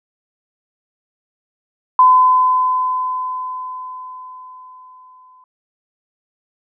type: tone with exponential decay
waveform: sine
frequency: 1016 Hz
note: B5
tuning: 49 cents sharp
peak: -5 dBFS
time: 1.99-5.44 s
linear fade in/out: 2 ms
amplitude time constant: 750 ms
effects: none